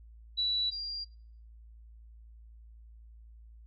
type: tone pair in turn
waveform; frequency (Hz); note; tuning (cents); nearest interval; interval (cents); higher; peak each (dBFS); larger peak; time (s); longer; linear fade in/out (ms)
sine; 3939 / 4776; B7 / D8; -5 / +28; minor third; 333; second; -27 / -35; first; 0.37-0.71 / 0.71-1.05; neither; 20
effects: noise-tail reverb RT60 0.6 s tail -24 dB re dry + added 56 Hz sine -50 dBFS peak until 3.66 s